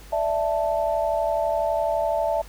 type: chord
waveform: sine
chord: D suspended second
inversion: none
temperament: equal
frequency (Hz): 587.3 / 659.3 / 880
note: D5 / E5 / A5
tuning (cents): 0 / 0 / 0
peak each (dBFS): -26 / -23 / -27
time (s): 0.12-2.42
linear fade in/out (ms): 10
effects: added 50 Hz sine -42 dBFS peak until 2.48 s + pink hiss -48 dBFS RMS until 2.48 s